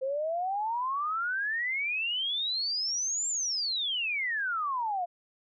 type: exponential two-way sweep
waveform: sine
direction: up then down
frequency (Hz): 516 to 7459 to 683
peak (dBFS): -28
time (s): 0.01-5.06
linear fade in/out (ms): 20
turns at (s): 3.28
effects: none